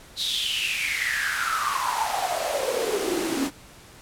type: noise with high-pass filter sweep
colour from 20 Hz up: pink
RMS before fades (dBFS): -26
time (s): 0.16-3.51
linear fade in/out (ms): 50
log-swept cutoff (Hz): 4000 to 260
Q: 8.8
effects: pink hiss -48 dBFS RMS until 4.01 s + low-pass 12000 Hz 12 dB/octave